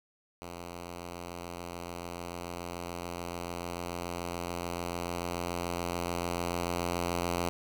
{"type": "tone with level ramp", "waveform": "5% pulse", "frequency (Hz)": 86.9, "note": "F2", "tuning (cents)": -8, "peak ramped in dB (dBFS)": [-30, -18], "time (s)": [0.42, 7.49], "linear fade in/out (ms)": 0, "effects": []}